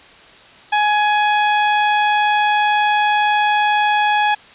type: tone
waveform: sawtooth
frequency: 838 Hz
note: G#5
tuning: 15 cents sharp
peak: -9 dBFS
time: 0.72-4.35 s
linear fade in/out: 10 ms
effects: white hiss -43 dBFS RMS until 4.54 s + resampled to 8000 Hz